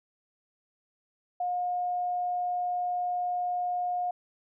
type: tone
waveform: sine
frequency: 716 Hz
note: F5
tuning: 43 cents sharp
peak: -27 dBFS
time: 1.4-4.11 s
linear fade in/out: 5 ms
effects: none